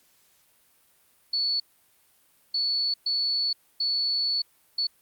sine tone bursts at uneven times, 4435 Hz, C#8, in tune, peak -23 dBFS, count 5, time 1.33-1.6 / 2.54-2.94 / 3.06-3.53 / 3.8-4.42 / 4.78-4.87 s, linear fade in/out 5 ms, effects white hiss -63 dBFS RMS until 5.01 s + Opus 48 kbps

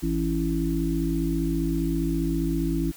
harmonic tone, 55 Hz, A1, in tune, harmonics 1 / 3 / 5 / 6, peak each -28 / -28 / -28 / -28 dBFS, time 0.02-2.92 s, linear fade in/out 20 ms, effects white hiss -47 dBFS RMS until 2.96 s

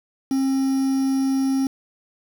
triangle tone with quantisation, 267.8 Hz, C4, 40 cents sharp, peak -16 dBFS, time 0.31-1.67 s, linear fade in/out 2 ms, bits 6, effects none

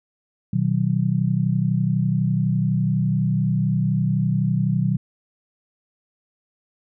sine chord, B major, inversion none, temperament equal with one note detuned, 123.47 / 155.56 / 187.47 Hz, B2 / D#3 / F#3, 0 / 0 / +23 cents, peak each -22 dBFS, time 0.53-4.97 s, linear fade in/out 5 ms, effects none

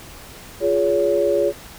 sine chord, Db major, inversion first, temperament equal with one note detuned, 349.2 / 415.3 / 565 Hz, F4 / Ab4 / Db5, 0 / 0 / +33 cents, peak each -22 / -20 / -18 dBFS, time 0.6-1.53 s, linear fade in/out 50 ms, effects pink hiss -40 dBFS RMS until 1.78 s

